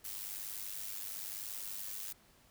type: noise with amplitude modulation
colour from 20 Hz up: blue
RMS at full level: -40 dBFS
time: 0.04-2.13 s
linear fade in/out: 10 ms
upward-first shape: sine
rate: 101 Hz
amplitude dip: 65%
effects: pink hiss -65 dBFS RMS until 2.5 s